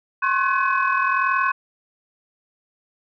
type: tone cluster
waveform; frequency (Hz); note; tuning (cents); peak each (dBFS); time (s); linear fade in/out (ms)
sine; 1053 / 1094 / 1505 / 1694 / 2537; C6 / C#6 / F#6 / G#6 / D#7; +11 / -23 / +29 / +34 / +33; -24 / -21 / -22 / -29 / -28; 0.22-1.52; 10
effects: tanh soft clip ceiling -7 dBFS